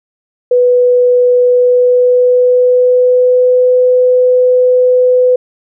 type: tone with pitch glide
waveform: sine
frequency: 493.9 to 502 Hz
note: B4 to B4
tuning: 0 to +28 cents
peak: -5 dBFS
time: 0.51-5.36 s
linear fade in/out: 5 ms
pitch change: +28 cents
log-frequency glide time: 1.42-3.74 s
effects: none